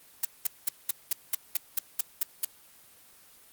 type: noise bursts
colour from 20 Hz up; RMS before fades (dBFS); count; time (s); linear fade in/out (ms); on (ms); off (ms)
blue; -25; 11; 0.23-2.45; 5; 20; 200
effects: white hiss -56 dBFS RMS until 3.52 s + Opus 24 kbps